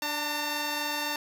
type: tone pair together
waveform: 10% pulse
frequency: 293.7 / 904.8 Hz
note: D4 / A5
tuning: 0 / +48 cents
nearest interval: octave + perfect fifth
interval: 1948 cents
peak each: -26 / -22 dBFS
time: 0.02-1.16 s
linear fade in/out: 2 ms
effects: none